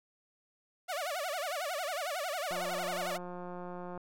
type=tone with vibrato; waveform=sawtooth; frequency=650 Hz; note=E5; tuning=24 cents flat; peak=-30 dBFS; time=0.88-3.18 s; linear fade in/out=20 ms; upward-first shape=sine; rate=11 Hz; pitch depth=250 cents each way
type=click train; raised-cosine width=1 ms; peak=-30 dBFS; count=262; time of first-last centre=2.51-3.976 s; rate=178 Hz
effects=none